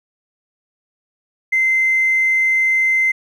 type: tone with tanh clipping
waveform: triangle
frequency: 2073 Hz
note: C7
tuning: 17 cents flat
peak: -12 dBFS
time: 1.52-3.12 s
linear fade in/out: 10 ms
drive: 1 dB
effects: none